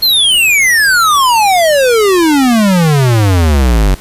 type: exponential sweep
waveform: square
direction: down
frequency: 4300 to 45.3 Hz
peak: -7 dBFS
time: 0.02-3.95 s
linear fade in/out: 10 ms
effects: pink hiss -34 dBFS RMS until 4 s + resampled to 32000 Hz